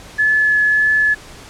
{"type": "tone with vibrato", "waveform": "sine", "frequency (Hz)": 1717, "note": "A6", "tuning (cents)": -43, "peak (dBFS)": -11, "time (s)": [0.18, 1.15], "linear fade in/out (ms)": 20, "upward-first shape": "triangle", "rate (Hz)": 1.7, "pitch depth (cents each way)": 11, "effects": ["pink hiss -38 dBFS RMS until 1.49 s", "low-pass 9000 Hz 12 dB/octave"]}